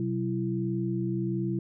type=tone cluster; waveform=sine; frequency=127.3 / 188.6 / 334.8 Hz; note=C3 / F#3 / E4; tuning=-47 / +33 / +27 cents; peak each=-31 dBFS; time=0-1.59 s; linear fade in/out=2 ms; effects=none